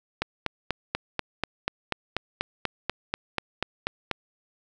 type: click train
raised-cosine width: 0.3 ms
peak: -9 dBFS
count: 17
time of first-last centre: 0.22-4.113 s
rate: 4.11 Hz
effects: none